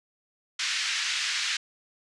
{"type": "band-pass noise", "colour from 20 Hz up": "pink", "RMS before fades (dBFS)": -29, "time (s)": [0.59, 1.57], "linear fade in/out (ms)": 5, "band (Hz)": [1700, 6300], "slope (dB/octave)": 24, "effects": ["resampled to 24000 Hz"]}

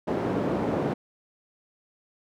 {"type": "band-pass noise", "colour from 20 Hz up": "white", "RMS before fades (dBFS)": -27, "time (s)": [0.07, 0.94], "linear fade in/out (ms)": 10, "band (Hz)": [140, 450], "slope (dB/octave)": 12, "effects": []}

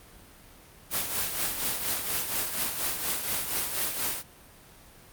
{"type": "noise with tremolo", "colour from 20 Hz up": "white", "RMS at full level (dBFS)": -27, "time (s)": [0.9, 4.23], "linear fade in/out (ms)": 50, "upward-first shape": "triangle", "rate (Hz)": 4.2, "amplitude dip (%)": 60, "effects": ["pink hiss -52 dBFS RMS until 5.12 s", "Opus 32 kbps"]}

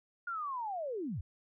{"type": "linear sweep", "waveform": "sine", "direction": "down", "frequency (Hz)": [1435, 66.1], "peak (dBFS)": -35, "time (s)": [0.27, 1.21], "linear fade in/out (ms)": 5, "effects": []}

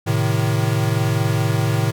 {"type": "chord", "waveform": "square", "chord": "A diminished", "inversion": "none", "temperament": "equal with one note detuned", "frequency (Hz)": [110, 130.81, 155.03], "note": ["A2", "C3", "Eb3"], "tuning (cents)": [0, 0, -6], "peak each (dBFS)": [-20, -23, -23], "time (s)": [0.06, 1.92], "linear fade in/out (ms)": 20, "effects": []}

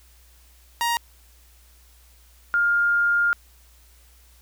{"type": "tone pair in turn", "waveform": ["sawtooth", "sine"], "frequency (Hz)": [940, 1408.4], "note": ["A#5", "F6"], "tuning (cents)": [14, 14], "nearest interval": "perfect fifth", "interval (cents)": 700, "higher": "second", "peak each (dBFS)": -17, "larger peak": "neither", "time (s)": [[0.81, 0.97], [2.54, 3.33]], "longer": "second", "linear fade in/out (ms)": 0, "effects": ["added 60 Hz sine -52 dBFS peak until 4.41 s", "white hiss -57 dBFS RMS until 4.41 s"]}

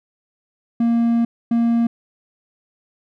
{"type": "tone bursts at uneven times", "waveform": "triangle", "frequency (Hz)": 233.1, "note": "A#3", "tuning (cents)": 0, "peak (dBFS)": -12, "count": 2, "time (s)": [[0.8, 1.25], [1.51, 1.87]], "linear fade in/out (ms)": 5, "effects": []}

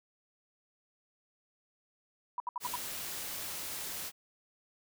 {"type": "tone bursts", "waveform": "sine", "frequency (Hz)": 981, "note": "B5", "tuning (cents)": -12, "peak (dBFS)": -32, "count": 5, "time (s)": [2.38, 2.757], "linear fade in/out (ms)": 2, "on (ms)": 21, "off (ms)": 68}
{"type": "noise", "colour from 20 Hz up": "white", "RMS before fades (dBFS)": -40, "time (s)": [2.6, 4.12], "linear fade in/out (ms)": 50}
{"effects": []}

